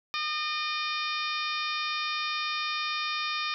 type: harmonic tone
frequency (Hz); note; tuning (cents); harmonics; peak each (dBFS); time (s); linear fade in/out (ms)
609; D#5; -37; 2 / 3 / 4 / 5 / 6 / 7 / 8 / 9; -33 / -39 / -34 / -41 / -36 / -42 / -39 / -43; 0.14-3.54; 0
effects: none